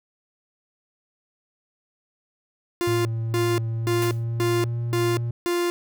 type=tone bursts; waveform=45% pulse; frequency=349.2 Hz; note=F4; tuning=in tune; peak=-21 dBFS; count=6; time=2.81-5.7 s; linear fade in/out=0 ms; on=240 ms; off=290 ms
type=tone with pitch glide; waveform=triangle; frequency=113.6 to 117.95 Hz; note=A#2 to A#2; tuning=-44 to +21 cents; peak=-22 dBFS; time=2.87-5.31 s; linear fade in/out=5 ms; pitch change=+65 cents; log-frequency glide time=3.7-4.79 s
type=noise with exponential decay; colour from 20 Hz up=white; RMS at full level=-30 dBFS; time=4.02-4.24 s; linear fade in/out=2 ms; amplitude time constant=46 ms
effects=none